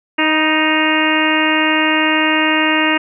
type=harmonic tone with a mistuned harmonic; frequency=311.1 Hz; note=D#4; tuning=in tune; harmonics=1 / 2 / 3 / 4 / 5 / 6 / 7 / 8 / 9; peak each=-17 / -23 / -21 / -23 / -23 / -19 / -22 / -22 / -20 dBFS; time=0.18-2.98 s; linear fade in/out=10 ms; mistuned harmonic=3; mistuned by=+24 cents; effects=none